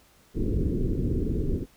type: low-pass noise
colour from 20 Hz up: pink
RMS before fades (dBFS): -26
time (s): 0.34-1.66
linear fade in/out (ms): 50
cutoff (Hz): 430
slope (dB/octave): 48
effects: pink hiss -59 dBFS RMS until 1.76 s